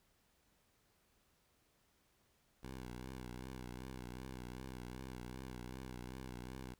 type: tone with vibrato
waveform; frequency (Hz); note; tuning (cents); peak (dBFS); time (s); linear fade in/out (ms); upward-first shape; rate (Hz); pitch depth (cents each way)
10% pulse; 63; B1; +35; -38; 2.63-6.74; 5; triangle; 2.6; 82
effects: pink hiss -75 dBFS RMS until 6.79 s